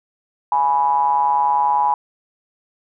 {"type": "ring-modulated tone", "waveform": "triangle", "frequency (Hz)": 75, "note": "D2", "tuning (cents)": 37, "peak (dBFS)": -9, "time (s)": [0.52, 1.94], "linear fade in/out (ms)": 0, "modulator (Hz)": 910, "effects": []}